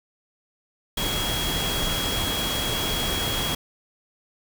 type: tone in noise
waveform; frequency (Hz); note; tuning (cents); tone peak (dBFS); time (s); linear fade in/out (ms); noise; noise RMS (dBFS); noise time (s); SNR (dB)
sine; 3300; G#7; -12; -28; 0.97-3.55; 5; pink; -27; 0.97-3.55; -4
effects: none